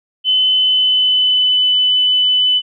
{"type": "tone with pitch glide", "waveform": "sine", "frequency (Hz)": [3032, 3002], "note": ["F#7", "F#7"], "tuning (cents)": [42, 24], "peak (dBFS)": -10, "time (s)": [0.24, 2.62], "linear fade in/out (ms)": 50, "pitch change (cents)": -18, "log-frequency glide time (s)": [0.49, 1.61], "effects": []}